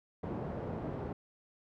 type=band-pass noise; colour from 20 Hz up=pink; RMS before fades=-39 dBFS; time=0.23-1.13 s; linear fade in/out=5 ms; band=100 to 650 Hz; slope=12 dB/octave; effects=none